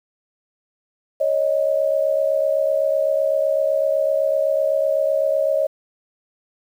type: tone pair together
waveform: sine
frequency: 554.4 / 622.3 Hz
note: C#5 / D#5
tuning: 0 / 0 cents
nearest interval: major second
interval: 200 cents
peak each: -19 dBFS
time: 1.2-5.67 s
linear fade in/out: 10 ms
effects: 8-bit